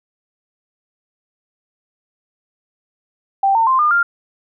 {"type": "tone with pitch steps", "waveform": "sine", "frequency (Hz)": [784, 905.8, 1046.5, 1209.1, 1396.9], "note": ["G5", "A#5", "C6", "D#6", "F6"], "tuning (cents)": [0, -50, 0, -50, 0], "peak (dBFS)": -11, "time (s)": [3.43, 4.03], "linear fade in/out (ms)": 5, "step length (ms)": 120, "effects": []}